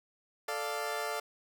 20% pulse chord, D minor, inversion second, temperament equal, 440 / 587.3 / 698.5 Hz, A4 / D5 / F5, 0 / 0 / 0 cents, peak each -33 dBFS, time 0.48-1.2 s, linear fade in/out 5 ms, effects none

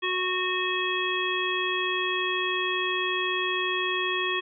harmonic tone, 367.3 Hz, F#4, 13 cents flat, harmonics 1 / 3 / 5 / 7 / 9, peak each -31 / -31 / -31 / -31 / -31 dBFS, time 0.02-4.41 s, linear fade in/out 20 ms, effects none

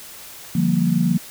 sine chord, G minor seventh, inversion second, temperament equal with one note detuned, 148.2 / 174.61 / 196 / 233.1 Hz, D3 / F3 / G3 / Bb3, +16 / 0 / 0 / 0 cents, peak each -24 / -18 / -24 / -21 dBFS, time 0.55-1.18 s, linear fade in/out 5 ms, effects white hiss -39 dBFS RMS until 1.3 s

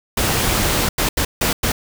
pink noise bursts at uneven times, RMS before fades -18 dBFS, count 5, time 0.17-0.89 / 0.98-1.09 / 1.17-1.25 / 1.41-1.53 / 1.63-1.72 s, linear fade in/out 5 ms, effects none

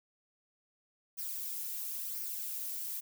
violet noise with flanger, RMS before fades -39 dBFS, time 1.17-3.01 s, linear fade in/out 20 ms, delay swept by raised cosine 0.26 to 2.46 ms, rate 0.97 Hz, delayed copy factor -0.55, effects none

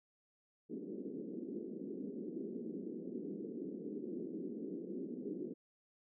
white band-pass noise, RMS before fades -44 dBFS, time 0.69-5.54 s, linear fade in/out 20 ms, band 190 to 410 Hz, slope 48 dB/octave, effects none

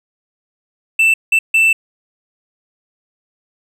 triangle tone bursts at uneven times, 2661 Hz, E7, 16 cents sharp, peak -7 dBFS, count 3, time 0.99-1.14 / 1.32-1.39 / 1.54-1.73 s, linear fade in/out 5 ms, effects none

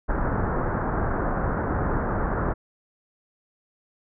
pink low-pass noise, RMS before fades -25 dBFS, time 0.08-2.54 s, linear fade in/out 20 ms, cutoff 1600 Hz, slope 48 dB/octave, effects none

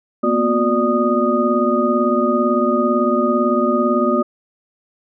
sine tone cluster, 231.8 / 249.7 / 363.4 / 591 / 1237 Hz, A#3 / B3 / F#4 / D5 / D#6, -10 / +19 / -31 / +11 / -10 cents, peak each -20 dBFS, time 0.23-4.23 s, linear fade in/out 10 ms, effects none

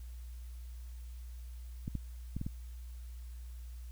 clicks, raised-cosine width 5 ms, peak -24 dBFS, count 5, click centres 1.879 / 1.953 / 2.366 / 2.414 / 2.465 s, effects added 60 Hz sine -43 dBFS peak until 3.91 s + white hiss -64 dBFS RMS until 3.91 s

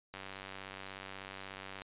click train, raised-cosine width 0.3 ms, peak -28 dBFS, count 163, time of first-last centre 0.14-1.819 s, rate 96.5 Hz, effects resampled to 8000 Hz

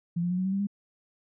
sine tone with pitch steps, 171 / 175.81 / 180.75 / 185.83 / 191.06 / 196.43 / 201.9 Hz, F3 / F3 / F#3 / F#3 / G3 / G3 / G#3, -36 / +12 / -40 / +8 / -44 / +4 / -49 cents, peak -25 dBFS, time 0.16-0.671 s, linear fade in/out 10 ms, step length 73 ms, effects none

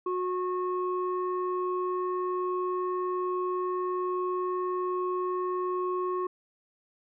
sine tone pair together, 364.6 / 1092.6 Hz, F#4 / C#6, -25 / -25 cents, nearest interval octave + perfect fifth, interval 1900 cents, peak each -28 / -31 dBFS, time 0.06-6.27 s, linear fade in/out 5 ms, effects tanh soft clip ceiling -21 dBFS

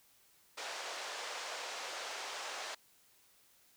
pink band-pass noise, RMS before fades -43 dBFS, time 0.57-2.75 s, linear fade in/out 10 ms, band 520 to 7200 Hz, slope 24 dB/octave, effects white hiss -67 dBFS RMS until 3.76 s

